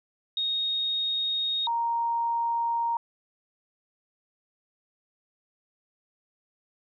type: tone pair in turn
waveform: sine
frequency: 3729 / 932.2 Hz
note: A#7 / A#5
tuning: 0 / 0 cents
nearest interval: 2 octaves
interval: 2400 cents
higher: first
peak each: -25 / -24 dBFS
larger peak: second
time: 0.37-1.67 / 1.67-2.97 s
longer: neither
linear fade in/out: 2 ms
effects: none